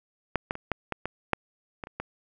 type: clicks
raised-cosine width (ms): 0.5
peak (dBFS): -9 / -12 / -22 / -11 / -14 / -15 / -7 / -20 / -26 / -17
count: 10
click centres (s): 0.357 / 0.509 / 0.554 / 0.717 / 0.923 / 1.056 / 1.333 / 1.838 / 1.871 / 2
effects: none